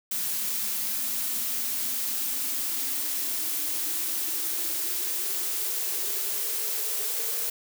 blue noise with high-pass filter sweep, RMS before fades -29 dBFS, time 0.11-7.5 s, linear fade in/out 5 ms, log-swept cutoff 200 to 460 Hz, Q 8.9, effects none

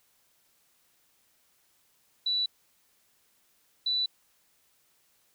sine tone pair in turn, 3951 / 3969 Hz, B7 / B7, 0 / +8 cents, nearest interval unison, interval 8 cents, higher second, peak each -25 dBFS, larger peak neither, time 2.26-2.46 / 3.86-4.06 s, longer neither, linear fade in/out 5 ms, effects white hiss -68 dBFS RMS until 5.34 s

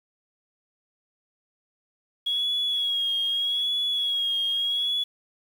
sine tone with vibrato, 3322 Hz, G#7, in tune, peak -22 dBFS, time 2.26-5.04 s, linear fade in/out 10 ms, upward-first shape sine, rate 0.81 Hz, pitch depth 41 cents each way, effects tanh soft clip ceiling -18 dBFS + 8-bit

